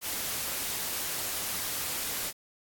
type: noise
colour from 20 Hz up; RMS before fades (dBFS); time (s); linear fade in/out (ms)
white; -33; 0.01-2.33; 50
effects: AAC 64 kbps